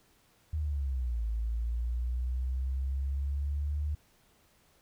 sine linear two-way sweep, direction down then up, 78.7 to 54.6 to 74.9 Hz, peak -29 dBFS, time 0.53-3.95 s, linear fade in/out 5 ms, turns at 1.26 s, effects pink hiss -66 dBFS RMS until 4.81 s

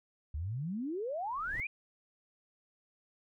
sine exponential sweep, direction up, 69 to 2495 Hz, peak -34 dBFS, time 0.34-1.67 s, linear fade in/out 5 ms
brown noise with exponential growth, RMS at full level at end -42 dBFS, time 1.14-1.6 s, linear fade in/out 0 ms, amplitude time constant 100 ms
effects none

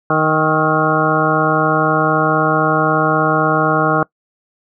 harmonic tone with a mistuned harmonic, 156.1 Hz, D#3, 6 cents sharp, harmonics 1 / 2 / 3 / 4 / 5 / 7 / 8 / 9, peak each -20 / -20 / -20 / -20 / -20 / -20 / -20 / -20 dBFS, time 0.1-4.03 s, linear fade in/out 2 ms, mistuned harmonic 8, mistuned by +34 cents, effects noise-tail reverb RT60 0.1 s tail -23 dB re dry

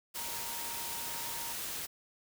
sine tone in noise, 932.3 Hz, A#5, in tune, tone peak -46 dBFS, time 0.16-1.54 s, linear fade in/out 20 ms, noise white, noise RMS -39 dBFS, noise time 0.14-1.87 s, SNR -10 dB, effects none

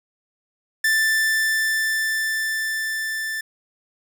45% pulse tone with level ramp, 1768 Hz, A6, 8 cents sharp, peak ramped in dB -16 to -25 dBFS, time 0.84-3.41 s, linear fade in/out 5 ms, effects none

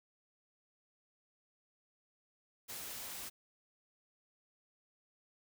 white noise, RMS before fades -45 dBFS, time 2.68-3.3 s, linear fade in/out 20 ms, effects none

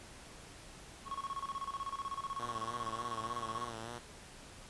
triangle tone with tremolo, 1100 Hz, C#6, 14 cents flat, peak -34 dBFS, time 1.05-3.71 s, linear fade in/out 50 ms, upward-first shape square, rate 16 Hz, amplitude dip 80%
5% pulse tone with vibrato, 115.6 Hz, A#2, 14 cents flat, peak -32 dBFS, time 2.39-3.99 s, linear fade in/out 10 ms, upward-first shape sine, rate 3.4 Hz, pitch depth 70 cents each way
effects pink hiss -53 dBFS RMS until 4.69 s + resampled to 24000 Hz

